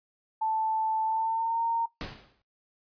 sine tone with pitch glide, 880 to 920.6 Hz, A5 to A#5, 0 to -22 cents, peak -25 dBFS, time 0.41-1.86 s, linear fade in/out 10 ms, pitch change +78 cents, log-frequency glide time 1.04-1.61 s
pink noise with exponential decay, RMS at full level -34 dBFS, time 2.01-2.42 s, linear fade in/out 1 ms, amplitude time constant 87 ms
effects noise-tail reverb RT60 0.2 s tail -22 dB re dry + resampled to 11025 Hz

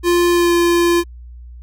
square tone with pitch glide, 348.8 to 344.6 Hz, F4 to F4, -2 to -23 cents, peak -12 dBFS, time 0.03-1.04 s, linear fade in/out 50 ms, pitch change -21 cents, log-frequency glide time 0.31-0.54 s, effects added 60 Hz sine -33 dBFS peak until 1.62 s

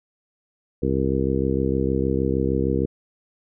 harmonic tone, 66.5 Hz, C2, 29 cents sharp, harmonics 1 / 2 / 3 / 4 / 5 / 6 / 7, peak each -27 / -27 / -27 / -27 / -27 / -27 / -27 dBFS, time 0.82-2.86 s, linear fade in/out 10 ms, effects none

